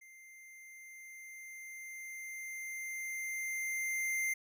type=tone with level ramp; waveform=square; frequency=2093 Hz; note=C7; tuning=in tune; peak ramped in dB=-55 to -32 dBFS; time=0.01-4.34 s; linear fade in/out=10 ms; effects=none